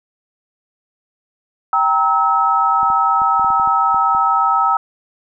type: chord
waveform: sine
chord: E diminished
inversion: first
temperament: equal with one note detuned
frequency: 784 / 932.3 / 1293.6 Hz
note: G5 / Bb5 / E6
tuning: 0 / 0 / -33 cents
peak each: -18 / -18 / -14 dBFS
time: 1.73-4.77 s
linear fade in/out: 2 ms
type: clicks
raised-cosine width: 3 ms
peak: -23 dBFS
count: 10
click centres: 2.831 / 2.902 / 3.218 / 3.396 / 3.446 / 3.504 / 3.598 / 3.675 / 3.945 / 4.149 s
effects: none